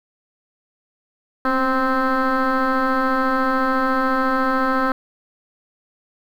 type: tone with frequency modulation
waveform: sine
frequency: 784 Hz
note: G5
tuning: in tune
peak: -14 dBFS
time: 1.45-4.92 s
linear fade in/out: 2 ms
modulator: 259 Hz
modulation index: 2.9
effects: tanh soft clip ceiling -14 dBFS + 8-bit